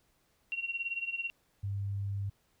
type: tone with tremolo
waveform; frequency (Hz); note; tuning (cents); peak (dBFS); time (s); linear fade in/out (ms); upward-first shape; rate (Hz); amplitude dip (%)
sine; 2745; F7; -31; -30; 0.52-1.3; 0; sine; 18; 80
type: tone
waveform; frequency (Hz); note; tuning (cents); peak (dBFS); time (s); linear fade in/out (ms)
sine; 99.6; G2; +28; -32; 1.63-2.3; 10
effects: pink hiss -72 dBFS RMS until 2.6 s